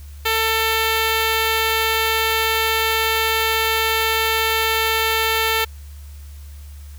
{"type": "tone with notch filter", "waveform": "5% pulse", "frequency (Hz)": 445.9, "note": "A4", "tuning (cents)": 23, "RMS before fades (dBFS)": -19, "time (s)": [0.25, 5.65], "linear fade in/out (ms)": 10, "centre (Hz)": 5500, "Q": 1.6, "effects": ["added 72 Hz sine -34 dBFS peak until 6.98 s", "white hiss -50 dBFS RMS until 6.98 s"]}